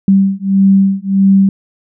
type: beating tone pair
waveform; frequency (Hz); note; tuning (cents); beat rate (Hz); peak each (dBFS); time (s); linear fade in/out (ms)
sine; 193.9 / 195.5; G3 / G3; -19 / -4; 1.6; -10; 0.08-1.49; 2
effects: none